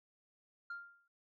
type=tone with exponential decay; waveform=sine; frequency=1396.9 Hz; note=F6; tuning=in tune; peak=-37 dBFS; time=0.7-1.08 s; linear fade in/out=5 ms; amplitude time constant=81 ms; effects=noise-tail reverb RT60 0.1 s tail -24 dB re dry + tanh soft clip ceiling -39 dBFS